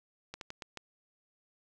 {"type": "slowing click train", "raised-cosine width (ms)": 0.2, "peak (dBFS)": -24, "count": 5, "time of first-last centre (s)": [0.34, 0.773], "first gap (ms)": 72, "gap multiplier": 1.28, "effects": []}